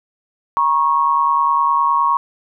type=tone pair together; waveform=sine; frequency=950.3 / 1100 Hz; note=A#5 / C#6; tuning=+33 / -14 cents; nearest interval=minor third; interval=253 cents; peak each=-17 / -14 dBFS; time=0.57-2.17 s; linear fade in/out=0 ms; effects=none